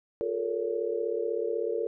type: tone cluster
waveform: sine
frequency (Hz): 355.4 / 427.4 / 463.6 / 564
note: F4 / G#4 / A#4 / C#5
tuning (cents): +30 / +50 / -10 / +30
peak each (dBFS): -35 / -33 / -30 / -36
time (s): 0.21-1.87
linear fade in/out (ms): 0
effects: none